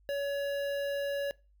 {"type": "tone with notch filter", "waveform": "square", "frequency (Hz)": 564, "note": "C#5", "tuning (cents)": 30, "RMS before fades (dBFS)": -33, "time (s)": [0.09, 1.31], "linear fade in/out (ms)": 0, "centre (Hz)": 7800, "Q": 0.6, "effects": ["noise-tail reverb RT60 0.3 s tail -23 dB re dry", "added 50 Hz sine -61 dBFS peak until 1.6 s"]}